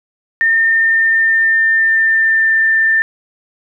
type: tone with pitch glide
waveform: sine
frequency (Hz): 1814 to 1788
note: A#6 to A6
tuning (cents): -48 to +27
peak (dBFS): -9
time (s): 0.41-3.02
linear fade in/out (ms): 0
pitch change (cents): -25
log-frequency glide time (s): 0.6-2.56
effects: none